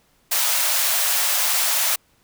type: high-pass noise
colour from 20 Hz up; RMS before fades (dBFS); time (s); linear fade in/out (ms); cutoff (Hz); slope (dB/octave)
white; -20; 0.31-1.96; 10; 560; 48
effects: pink hiss -61 dBFS RMS until 2.23 s